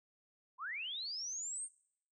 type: linear sweep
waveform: sine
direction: up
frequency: 947 to 8850 Hz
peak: -39 dBFS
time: 0.58-1.69 s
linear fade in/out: 50 ms
effects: noise-tail reverb RT60 0.7 s tail -23 dB re dry